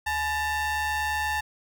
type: ring-modulated tone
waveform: square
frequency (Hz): 461.4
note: A#4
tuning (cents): -18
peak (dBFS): -23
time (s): 0.06-1.41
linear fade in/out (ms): 10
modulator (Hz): 1310
effects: none